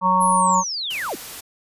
harmonic tone, 185 Hz, F#3, in tune, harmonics 1 / 3 / 5 / 6, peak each -24 / -29 / -17 / -18 dBFS, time 0.01-0.64 s, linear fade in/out 50 ms
sine linear sweep, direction down, 11175 to 143.2 Hz, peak -24 dBFS, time 0.2-1.16 s, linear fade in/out 20 ms
white noise, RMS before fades -35 dBFS, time 0.9-1.41 s, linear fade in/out 10 ms
effects resampled to 32000 Hz

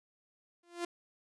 sawtooth tone with exponential growth, 345.9 Hz, F4, 17 cents flat, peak -28 dBFS, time 0.63-0.85 s, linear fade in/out 5 ms, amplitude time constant 47 ms, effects resampled to 24000 Hz

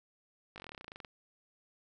slowing click train, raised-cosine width 0.3 ms, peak -30 dBFS, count 17, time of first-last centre 0.56-1.048 s, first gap 19 ms, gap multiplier 1.06, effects none

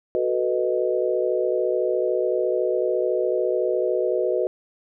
sine chord, B dominant seventh, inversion second, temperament equal, 370 / 440 / 493.9 / 622.3 Hz, F#4 / A4 / B4 / D#5, 0 / 0 / 0 / 0 cents, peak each -24 / -28 / -24 / -26 dBFS, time 0.15-4.47 s, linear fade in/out 0 ms, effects none

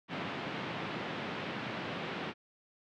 pink band-pass noise, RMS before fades -39 dBFS, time 0.08-2.34 s, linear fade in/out 50 ms, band 130 to 3400 Hz, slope 24 dB/octave, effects none

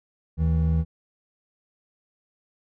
triangle tone pair together, 77 / 160.91 Hz, D#2 / E3, -17 / -41 cents, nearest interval octave + minor second, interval 1276 cents, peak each -19 / -21 dBFS, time 0.37-0.85 s, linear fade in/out 50 ms, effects none

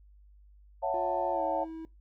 sine chord, F# minor seventh, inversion second, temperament just, 555 / 666 / 740 / 888 Hz, C#5 / E5 / F#5 / A5, +2 / +18 / 0 / +16 cents, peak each -33 dBFS, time 0.82-1.65 s, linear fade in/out 20 ms
triangle tone with pitch glide, 352.2 to 323 Hz, F4 to E4, +15 to -35 cents, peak -36 dBFS, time 0.94-1.85 s, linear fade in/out 0 ms, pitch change -150 cents, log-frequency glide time 1.31-1.43 s
effects noise-tail reverb RT60 0.2 s tail -20 dB re dry + added 50 Hz sine -54 dBFS peak until 2 s

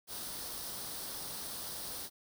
white noise with comb filter, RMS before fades -42 dBFS, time 0.07-2.1 s, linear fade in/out 50 ms, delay 0.21 ms, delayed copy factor +0.55, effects none

